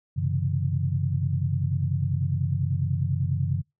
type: tone cluster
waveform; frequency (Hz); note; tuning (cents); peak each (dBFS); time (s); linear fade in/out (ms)
sine; 94.6 / 128.8 / 138.9 / 165.1; F#2 / C3 / C#3 / E3; +39 / -27 / +4 / +3; -27 / -29 / -26 / -33; 0.16-3.62; 20
effects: noise-tail reverb RT60 0.2 s tail -25 dB re dry